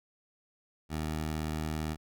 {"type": "tone", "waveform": "15% pulse", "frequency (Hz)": 77.78, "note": "D#2", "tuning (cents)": 0, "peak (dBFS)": -26, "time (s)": [0.89, 1.97], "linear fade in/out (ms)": 50, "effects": []}